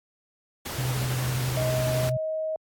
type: noise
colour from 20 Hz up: pink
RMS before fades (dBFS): -33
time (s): 0.65-2.1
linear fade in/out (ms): 10
type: tone with vibrato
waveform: sine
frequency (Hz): 127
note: B2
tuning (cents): +49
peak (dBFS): -25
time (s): 0.78-2.17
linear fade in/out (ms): 5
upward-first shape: sine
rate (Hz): 12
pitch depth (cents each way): 43
type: tone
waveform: sine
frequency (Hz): 631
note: D#5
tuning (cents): +24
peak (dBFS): -26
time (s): 1.57-2.56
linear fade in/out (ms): 2
effects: high-pass 60 Hz 12 dB/octave + AAC 64 kbps